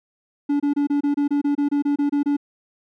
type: tone bursts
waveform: triangle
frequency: 287.3 Hz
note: D4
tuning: 38 cents flat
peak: -15 dBFS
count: 14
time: 0.49-2.368 s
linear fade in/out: 10 ms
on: 110 ms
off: 26 ms
effects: none